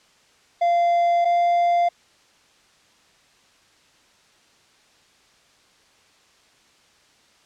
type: tone pair in turn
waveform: triangle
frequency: 691 / 694.8 Hz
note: F5 / F5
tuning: -19 / -9 cents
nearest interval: unison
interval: 10 cents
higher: second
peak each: -14 dBFS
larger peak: neither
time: 0.61-1.25 / 1.25-1.89 s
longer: neither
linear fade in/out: 10 ms
effects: white hiss -57 dBFS RMS until 7.45 s + low-pass 6000 Hz 12 dB/octave